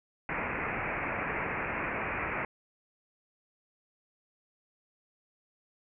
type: low-pass noise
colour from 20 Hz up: white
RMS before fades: -34 dBFS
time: 0.29-2.45 s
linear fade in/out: 2 ms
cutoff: 2500 Hz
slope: 96 dB/octave
effects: none